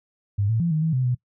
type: tone with pitch steps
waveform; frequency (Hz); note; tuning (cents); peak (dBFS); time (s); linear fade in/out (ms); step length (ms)
sine; 101.2 / 112.6 / 170.1 / 155.6 / 161.1 / 128.9 / 124.5; G#2 / A2 / F3 / D#3 / E3 / C3 / B2; -44 / +40 / -45 / 0 / -39 / -26 / +14; -19; 0.38-1.15; 10; 110
effects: noise-tail reverb RT60 0.1 s tail -21 dB re dry